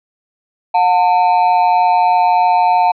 triangle ring-modulated tone, 810 Hz, G#5, 43 cents flat, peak -4 dBFS, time 0.74-2.92 s, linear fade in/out 10 ms, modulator 88.4 Hz, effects resampled to 11025 Hz

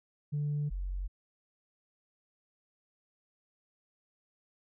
sine tone pair in turn, 146.83 / 46.12 Hz, D3 / F#1, 0 / -5 cents, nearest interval octave + minor sixth, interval 2005 cents, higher first, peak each -28 / -32 dBFS, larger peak first, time 0.32-0.7 / 0.7-1.08 s, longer neither, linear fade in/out 20 ms, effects tanh soft clip ceiling -27 dBFS

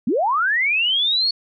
sine linear sweep, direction up, 192.5 to 4435 Hz, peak -16 dBFS, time 0.07-1.31 s, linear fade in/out 5 ms, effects none

